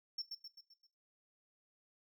triangle tone with echo, 5420 Hz, E8, 47 cents sharp, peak -34 dBFS, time 0.18-0.22 s, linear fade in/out 5 ms, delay 130 ms, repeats 5, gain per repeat -6 dB, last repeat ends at 0.87 s, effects noise-tail reverb RT60 0.3 s tail -19 dB re dry + tanh soft clip ceiling -35 dBFS

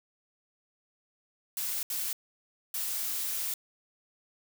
blue noise bursts at uneven times, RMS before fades -33 dBFS, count 3, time 1.57-1.83 / 1.9-2.13 / 2.74-3.54 s, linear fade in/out 2 ms, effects none

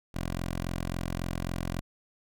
10% pulse tone, 43.65 Hz, F1, in tune, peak -23 dBFS, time 0.14-1.81 s, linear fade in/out 10 ms, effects none

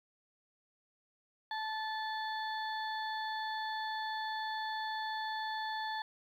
harmonic tone, 873 Hz, A5, 14 cents flat, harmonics 1 / 2 / 4 / 5, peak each -37 / -41 / -46 / -48 dBFS, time 1.51-6.02 s, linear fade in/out 2 ms, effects 11-bit

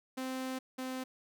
sawtooth tone pair in turn, 259.9 / 258.6 Hz, C4 / C4, -11 / -20 cents, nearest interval unison, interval 9 cents, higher first, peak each -32 / -33 dBFS, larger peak first, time 0.17-0.59 / 0.78-1.04 s, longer first, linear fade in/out 10 ms, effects none

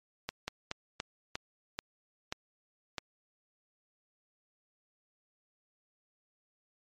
slowing click train, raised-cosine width 0.2 ms, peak -17 dBFS, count 8, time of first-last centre 0.29-2.982 s, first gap 190 ms, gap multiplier 1.23, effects MP3 64 kbps

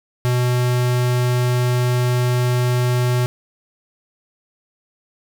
square tone, 123.8 Hz, B2, 5 cents sharp, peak -16 dBFS, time 0.25-3.26 s, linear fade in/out 0 ms, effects none

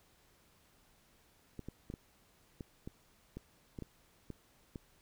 clicks, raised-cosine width 3 ms, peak -30 dBFS, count 11, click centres 1.593 / 1.686 / 1.901 / 1.939 / 2.608 / 2.875 / 3.37 / 3.788 / 3.823 / 4.303 / 4.758 s, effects pink hiss -68 dBFS RMS until 5.01 s

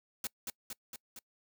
white noise with echo, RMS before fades -36 dBFS, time 0.24-0.27 s, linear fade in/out 2 ms, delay 230 ms, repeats 4, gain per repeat -3 dB, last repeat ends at 1.19 s, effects noise-tail reverb RT60 0.1 s tail -25 dB re dry

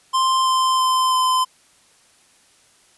square tone with pitch steps, 1046.5 / 1039.9 / 1033.3 / 1026.7 Hz, C6 / C6 / C6 / C6, 0 / -11 / -22 / -33 cents, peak -16 dBFS, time 0.13-1.45 s, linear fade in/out 20 ms, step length 330 ms, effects white hiss -55 dBFS RMS until 2.97 s + resampled to 24000 Hz

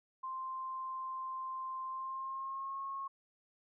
sine tone with pitch glide, 1046.5 to 1089.1 Hz, C6 to C#6, 0 to -31 cents, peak -38 dBFS, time 0.23-3.08 s, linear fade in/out 10 ms, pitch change +69 cents, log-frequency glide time 1.86-2.81 s, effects none

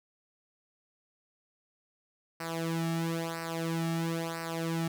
sawtooth tone with flanger, 165.2 Hz, E3, 4 cents sharp, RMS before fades -33 dBFS, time 2.4-4.88 s, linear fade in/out 5 ms, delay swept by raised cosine 0.29 to 1.99 ms, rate 1 Hz, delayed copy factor -0.8, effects none

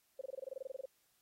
sine tone bursts, 530 Hz, C5, 22 cents sharp, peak -39 dBFS, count 15, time 0.19-0.857 s, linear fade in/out 5 ms, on 23 ms, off 23 ms, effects white hiss -75 dBFS RMS until 1.21 s + AAC 48 kbps

